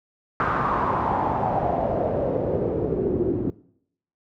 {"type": "noise with low-pass filter sweep", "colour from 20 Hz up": "pink", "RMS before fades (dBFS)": -23, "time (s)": [0.4, 3.5], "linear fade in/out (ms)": 0, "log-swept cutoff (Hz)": [1300, 320], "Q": 4.2, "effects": ["noise-tail reverb RT60 0.7 s tail -21 dB re dry", "high-pass 80 Hz 12 dB/octave"]}